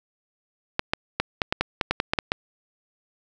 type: clicks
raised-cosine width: 0.3 ms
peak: -5 dBFS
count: 12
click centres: 0.794 / 0.935 / 1.2 / 1.418 / 1.525 / 1.61 / 1.812 / 1.91 / 2.001 / 2.135 / 2.188 / 2.319 s
effects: none